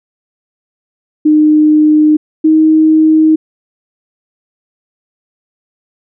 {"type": "tone pair in turn", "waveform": "sine", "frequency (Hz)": [305.2, 314.1], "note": ["D#4", "D#4"], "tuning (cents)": [-33, 16], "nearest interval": "unison", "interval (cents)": 49, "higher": "second", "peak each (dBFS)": -4, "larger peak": "neither", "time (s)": [[1.25, 2.17], [2.44, 3.36]], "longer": "neither", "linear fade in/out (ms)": 10, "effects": []}